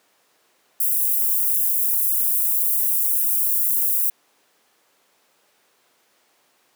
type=high-pass noise; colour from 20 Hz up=white; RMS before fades=-20 dBFS; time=0.8-4.1 s; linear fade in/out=5 ms; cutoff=11000 Hz; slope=24 dB/octave; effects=pink hiss -61 dBFS RMS until 6.75 s + high-pass 400 Hz 12 dB/octave